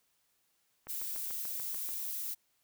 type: click train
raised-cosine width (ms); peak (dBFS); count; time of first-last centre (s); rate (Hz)
0.5; -34; 8; 0.87-1.89; 6.86
type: noise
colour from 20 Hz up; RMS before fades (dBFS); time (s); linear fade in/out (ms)
violet; -38; 0.88-2.35; 20
effects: white hiss -75 dBFS RMS until 2.63 s